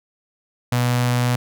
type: tone with notch filter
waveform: sawtooth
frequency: 122.7 Hz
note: B2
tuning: 11 cents flat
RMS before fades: -19 dBFS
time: 0.72-1.36 s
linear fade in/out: 5 ms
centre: 350 Hz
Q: 1.6
effects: none